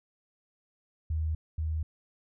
sine tone pair in turn, 78.8 / 78.8 Hz, D#2 / D#2, +23 / +23 cents, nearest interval unison, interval 0 cents, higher neither, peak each -27 / -28 dBFS, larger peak first, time 1.1-1.35 / 1.58-1.83 s, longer neither, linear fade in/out 5 ms, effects none

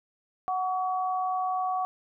sine tone pair together, 740.7 / 1131 Hz, F#5 / C#6, +2 / +34 cents, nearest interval perfect fifth, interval 732 cents, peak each -27 / -31 dBFS, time 0.48-1.85 s, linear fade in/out 0 ms, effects none

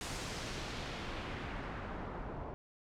pink noise with low-pass filter sweep, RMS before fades -42 dBFS, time 0.01-2.54 s, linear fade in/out 0 ms, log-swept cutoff 8500 to 840 Hz, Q 1, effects none

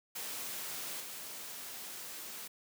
white noise with level steps, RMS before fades -41 / -45 dBFS, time 0.15-2.48 s, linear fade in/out 10 ms, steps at 1 s, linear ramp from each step 10 ms, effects high-pass 150 Hz 12 dB/octave

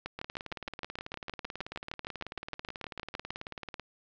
two click trains, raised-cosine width 0.3 ms, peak -23 / -20 dBFS, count 67 / 22, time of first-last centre 0.19-3.797 / 0.06-3.306 s, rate 18.3 / 6.47 Hz, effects resampled to 16000 Hz + 8-bit

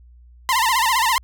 sawtooth tone with vibrato, 967 Hz, B5, 37 cents flat, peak -12 dBFS, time 0.49-1.18 s, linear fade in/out 0 ms, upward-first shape sine, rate 15 Hz, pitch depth 160 cents each way, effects added 60 Hz sine -44 dBFS peak until 1.23 s

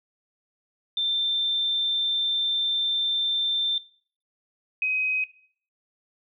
sine tone pair in turn, 3570 / 2524 Hz, A7 / D#7, +24 / +24 cents, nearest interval tritone, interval 600 cents, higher first, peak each -23 / -21 dBFS, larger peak second, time 0.97-3.78 / 4.82-5.24 s, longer first, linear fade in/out 2 ms, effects noise-tail reverb RT60 0.5 s tail -18 dB re dry

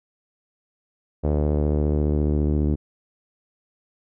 sawtooth tone with low-pass filter sweep, 74.6 Hz, D2, 28 cents sharp, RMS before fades -21 dBFS, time 1.23-2.76 s, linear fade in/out 20 ms, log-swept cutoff 550 to 320 Hz, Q 1.9, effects none

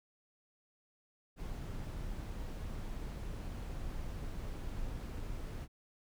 brown noise, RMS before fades -41 dBFS, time 1.36-5.68 s, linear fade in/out 50 ms, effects none

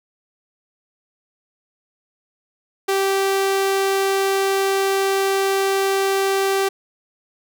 sawtooth tone, 389.6 Hz, G4, 11 cents flat, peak -13 dBFS, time 2.88-6.69 s, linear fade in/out 10 ms, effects none

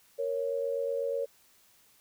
sine tone pair together, 466.2 / 554.4 Hz, A#4 / C#5, 0 / 0 cents, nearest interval minor third, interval 300 cents, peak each -32 / -31 dBFS, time 0.18-1.26 s, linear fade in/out 20 ms, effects white hiss -63 dBFS RMS until 2 s

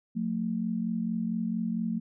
sine tone pair together, 180.9 / 225.3 Hz, F#3 / A3, -39 / +41 cents, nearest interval major third, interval 380 cents, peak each -32 / -29 dBFS, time 0.15-2 s, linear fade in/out 20 ms, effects none

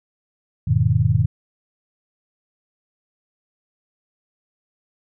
sine chord, E major seventh, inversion none, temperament just, 82.41 / 103.01 / 123.61 / 154.51 Hz, E2 / G#2 / B2 / D#3, 0 / -14 / +2 / -12 cents, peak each -24 / -18 / -19 / -21 dBFS, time 0.67-1.26 s, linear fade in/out 10 ms, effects none

